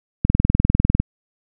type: click train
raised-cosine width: 5 ms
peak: -3 dBFS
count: 16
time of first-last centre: 0.25-1 s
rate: 20 Hz
effects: none